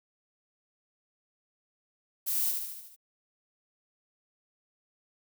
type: noise with echo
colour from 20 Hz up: violet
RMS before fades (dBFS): -30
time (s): 2.26-2.52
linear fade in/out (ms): 20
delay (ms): 74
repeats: 6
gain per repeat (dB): -4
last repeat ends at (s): 2.964
effects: none